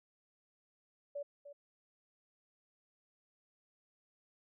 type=tone with echo; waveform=sine; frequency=573 Hz; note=D5; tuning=43 cents flat; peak=-38 dBFS; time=1.15-1.23 s; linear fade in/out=10 ms; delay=300 ms; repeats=1; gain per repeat=-11 dB; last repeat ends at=1.53 s; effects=none